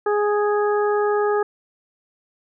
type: harmonic tone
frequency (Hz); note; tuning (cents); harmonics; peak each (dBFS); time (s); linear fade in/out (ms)
415.3; G#4; 0; 1 / 2 / 3 / 4; -18 / -25 / -27 / -31; 0.06-1.43; 5
effects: none